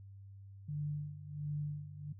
sine tone with tremolo, 147.9 Hz, D3, 13 cents sharp, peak -34 dBFS, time 0.68-2.13 s, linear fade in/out 10 ms, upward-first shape sine, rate 1.4 Hz, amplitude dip 80%, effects noise-tail reverb RT60 0.1 s tail -18 dB re dry + added 98 Hz sine -50 dBFS peak until 2.19 s

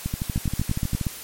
two click trains, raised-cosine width 5 ms, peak -11 / -13 dBFS, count 7 / 13, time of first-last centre 0.36-1.068 / 0.06-1.012 s, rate 8.48 / 12.6 Hz, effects white hiss -38 dBFS RMS until 1.23 s + MP3 64 kbps

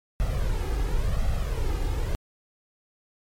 brown noise with flanger, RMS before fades -25 dBFS, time 0.2-2.15 s, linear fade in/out 0 ms, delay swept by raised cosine 1.5 to 2.46 ms, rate 0.93 Hz, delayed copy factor +0.65, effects MP3 64 kbps

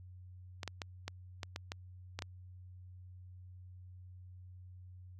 clicks, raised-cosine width 0.2 ms, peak -22 dBFS, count 9, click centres 0.632 / 0.677 / 0.818 / 1.08 / 1.432 / 1.561 / 1.719 / 2.19 / 2.222 s, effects added 91 Hz sine -50 dBFS peak until 5.19 s

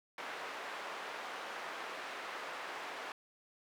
white band-pass noise, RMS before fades -44 dBFS, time 0.18-3.12 s, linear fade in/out 2 ms, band 480 to 1700 Hz, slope 12 dB/octave, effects none

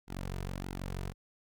sawtooth tone with flanger, 46.25 Hz, F#1, in tune, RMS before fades -39 dBFS, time 0.07-1.14 s, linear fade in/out 50 ms, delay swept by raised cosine 1.7 to 3.7 ms, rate 1.6 Hz, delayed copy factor -0.7, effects none

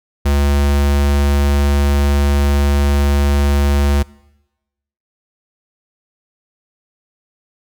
square tone, 71.1 Hz, C#2, 45 cents sharp, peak -12 dBFS, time 0.25-4.03 s, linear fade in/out 10 ms, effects noise-tail reverb RT60 1.0 s tail -23 dB re dry

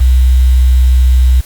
sine tone with quantisation, 63.2 Hz, B1, 41 cents sharp, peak -4 dBFS, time 0-1.41 s, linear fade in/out 10 ms, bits 5, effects white hiss -37 dBFS RMS until 1.45 s + Opus 48 kbps

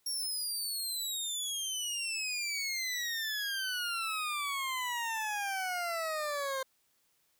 20% pulse exponential sweep, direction down, 5588 to 523.3 Hz, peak -28 dBFS, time 0.06-6.63 s, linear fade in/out 5 ms, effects white hiss -73 dBFS RMS until 7.39 s

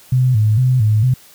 sine tone with vibrato, 117.1 Hz, A#2, 8 cents sharp, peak -10 dBFS, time 0.12-1.14 s, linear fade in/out 5 ms, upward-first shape square, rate 2.2 Hz, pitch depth 150 cents each way, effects white hiss -45 dBFS RMS until 1.34 s

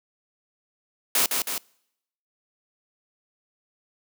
white noise with echo, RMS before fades -21 dBFS, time 1.15-1.26 s, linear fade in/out 2 ms, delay 160 ms, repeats 2, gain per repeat -4 dB, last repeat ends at 1.58 s, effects noise-tail reverb RT60 0.8 s tail -26 dB re dry + high-pass 200 Hz 12 dB/octave

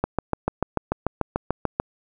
click train, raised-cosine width 1 ms, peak -7 dBFS, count 13, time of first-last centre 0.04-1.8 s, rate 6.82 Hz, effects none

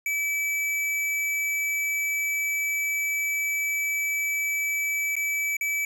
square tone with dropouts, 2302 Hz, D7, 35 cents flat, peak -25 dBFS, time 0.06-5.85 s, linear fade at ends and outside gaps 2 ms, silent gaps 5.155-5.165 / 5.568-5.61 s, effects none

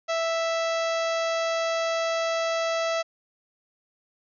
harmonic tone, 659.3 Hz, E5, in tune, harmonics 1 / 2 / 3 / 4 / 5 / 6 / 7 / 8 / 9 / 10, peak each -25 / -31 / -35 / -37 / -39 / -41 / -42 / -43 / -44 / -45 dBFS, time 0.08-3.03 s, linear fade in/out 20 ms, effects none

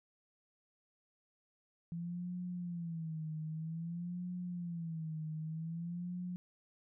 sine tone with vibrato, 167.2 Hz, E3, 25 cents sharp, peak -38 dBFS, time 1.92-6.36 s, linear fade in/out 0 ms, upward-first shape sine, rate 0.52 Hz, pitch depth 120 cents each way, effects none

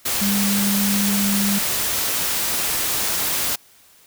sine tone in noise, 200.8 Hz, G3, 42 cents sharp, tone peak -19 dBFS, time 0.21-1.59 s, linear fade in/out 10 ms, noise white, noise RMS -22 dBFS, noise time 0.05-3.56 s, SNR 0 dB, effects white hiss -52 dBFS RMS until 4.06 s

